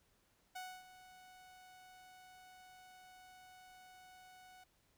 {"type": "tone with ADSR envelope", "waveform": "sawtooth", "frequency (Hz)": 740, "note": "F#5", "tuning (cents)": 0, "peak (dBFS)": -40, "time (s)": [0.55, 4.64], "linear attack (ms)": 11, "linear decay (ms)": 270, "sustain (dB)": -14, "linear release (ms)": 6, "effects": ["pink hiss -75 dBFS RMS until 4.97 s"]}